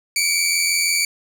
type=tone pair together; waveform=15% pulse; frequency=2257 / 2343 Hz; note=C#7 / D7; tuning=+31 / -5 cents; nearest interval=minor second; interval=64 cents; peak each=-13 dBFS; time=0.16-1.05 s; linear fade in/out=2 ms; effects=none